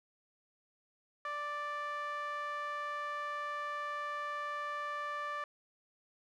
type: tone with band-pass filter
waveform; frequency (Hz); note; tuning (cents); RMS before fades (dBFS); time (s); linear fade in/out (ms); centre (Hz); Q
sawtooth; 587.3; D5; 0; -39; 1.25-5.44; 2; 1400; 5.3
effects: none